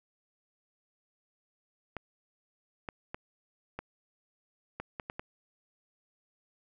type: clicks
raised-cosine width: 0.5 ms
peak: -22 dBFS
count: 8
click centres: 1.967 / 2.888 / 3.145 / 3.79 / 4.8 / 4.998 / 5.099 / 5.195 s
effects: none